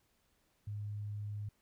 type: tone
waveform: sine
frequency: 103.83 Hz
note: G#2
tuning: in tune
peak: -38 dBFS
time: 0.67-1.49 s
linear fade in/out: 5 ms
effects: pink hiss -75 dBFS RMS until 1.61 s